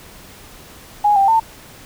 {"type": "tone with pitch steps", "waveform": "sine", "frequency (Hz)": [829, 787, 898], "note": ["G#5", "G5", "A5"], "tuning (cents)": [-3, 7, 35], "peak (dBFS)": -10, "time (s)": [1.04, 1.4], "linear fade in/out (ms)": 10, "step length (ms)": 120, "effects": ["pink hiss -41 dBFS RMS until 1.85 s"]}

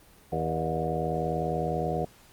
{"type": "harmonic tone with a mistuned harmonic", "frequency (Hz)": 80.1, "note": "E2", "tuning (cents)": -49, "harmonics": [1, 2, 3, 4, 5, 6, 7, 8, 9], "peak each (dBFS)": [-38, -32, -41, -38, -35, -33, -36, -40, -32], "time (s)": [0.32, 2.05], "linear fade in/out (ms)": 5, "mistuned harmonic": 7, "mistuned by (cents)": 91, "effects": ["pink hiss -56 dBFS RMS until 2.32 s", "Opus 32 kbps"]}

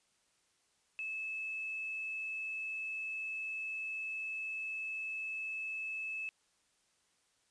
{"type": "tone with quantisation", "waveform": "sine", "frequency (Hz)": 2608, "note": "E7", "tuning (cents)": -19, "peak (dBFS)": -37, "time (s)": [0.99, 6.29], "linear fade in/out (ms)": 0, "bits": 10, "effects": ["white hiss -74 dBFS RMS until 7.5 s", "resampled to 22050 Hz"]}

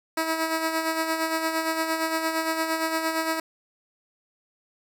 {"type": "tone with tremolo", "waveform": "10% pulse", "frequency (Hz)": 322.5, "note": "E4", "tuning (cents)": -38, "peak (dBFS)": -14, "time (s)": [0.17, 3.4], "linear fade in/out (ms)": 5, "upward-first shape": "sine", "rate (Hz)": 8.7, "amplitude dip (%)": 50, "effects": []}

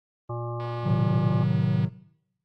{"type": "harmonic tone", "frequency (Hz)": 118.8, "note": "A#2", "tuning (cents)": 33, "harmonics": [1, 3, 5, 7, 9, 10], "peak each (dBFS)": [-31, -36, -38, -39, -41, -41], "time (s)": [0.29, 1.44], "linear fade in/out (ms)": 10}
{"type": "click train", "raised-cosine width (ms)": 0.3, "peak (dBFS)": -30, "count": 303, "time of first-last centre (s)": [0.6, 1.848], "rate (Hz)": 242}
{"type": "chord", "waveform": "triangle", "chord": "A diminished seventh", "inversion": "none", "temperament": "equal", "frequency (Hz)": [110, 130.81, 155.56, 185], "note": ["A2", "C3", "Eb3", "Gb3"], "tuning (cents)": [0, 0, 0, 0], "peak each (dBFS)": -24, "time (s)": [0.83, 1.9], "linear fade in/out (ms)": 50}
{"effects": ["noise-tail reverb RT60 0.8 s tail -20 dB re dry", "Opus 32 kbps"]}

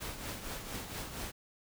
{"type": "noise with tremolo", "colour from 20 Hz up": "pink", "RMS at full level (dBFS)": -39, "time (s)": [0, 1.32], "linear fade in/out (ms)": 20, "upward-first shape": "triangle", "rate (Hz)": 4.3, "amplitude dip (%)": 60, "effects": []}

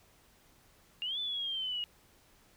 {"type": "exponential two-way sweep", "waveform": "sine", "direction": "up then down", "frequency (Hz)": [2785, 3529, 2869], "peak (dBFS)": -33, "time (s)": [1.02, 1.84], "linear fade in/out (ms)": 0, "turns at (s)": 1.19, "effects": ["pink hiss -64 dBFS RMS until 2.56 s"]}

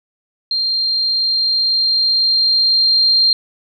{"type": "tone with level ramp", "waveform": "sine", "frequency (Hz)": 4186, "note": "C8", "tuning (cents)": 0, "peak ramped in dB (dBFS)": [-15, -9], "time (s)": [0.51, 3.33], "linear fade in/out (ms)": 2, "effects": []}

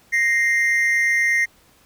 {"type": "tone pair together", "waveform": "triangle", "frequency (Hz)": [1864.7, 2093], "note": ["A#6", "C7"], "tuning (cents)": [0, 0], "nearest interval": "major second", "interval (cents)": 200, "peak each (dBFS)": -17, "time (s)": [0.12, 1.46], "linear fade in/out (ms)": 20, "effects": ["pink hiss -55 dBFS RMS until 1.85 s"]}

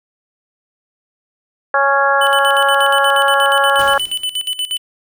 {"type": "harmonic tone", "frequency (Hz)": 277.2, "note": "C#4", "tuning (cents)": 0, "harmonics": [2, 3, 4, 5, 6], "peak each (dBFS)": [-17, -17, -17, -17, -17], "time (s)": [1.74, 3.98], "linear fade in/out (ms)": 2}
{"type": "tone with tremolo", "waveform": "square", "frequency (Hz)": 3002, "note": "F#7", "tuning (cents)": 24, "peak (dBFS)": -17, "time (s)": [2.21, 4.78], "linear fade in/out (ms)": 5, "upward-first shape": "square", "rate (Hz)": 8.4, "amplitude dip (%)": 80}
{"type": "noise with exponential decay", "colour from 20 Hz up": "pink", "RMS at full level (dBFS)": -28, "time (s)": [3.79, 4.48], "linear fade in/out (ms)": 2, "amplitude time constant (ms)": 150}
{"effects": []}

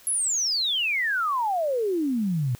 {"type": "exponential sweep", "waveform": "sine", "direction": "down", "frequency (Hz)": [11260, 116.54], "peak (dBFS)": -22, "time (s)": [0.07, 2.55], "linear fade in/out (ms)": 0, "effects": ["white hiss -52 dBFS RMS until 2.59 s"]}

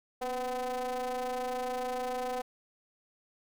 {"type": "ring-modulated tone", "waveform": "square", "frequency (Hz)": 128.3, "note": "C3", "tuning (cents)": -34, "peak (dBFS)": -30, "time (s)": [0.21, 2.42], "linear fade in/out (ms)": 10, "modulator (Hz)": 628, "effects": []}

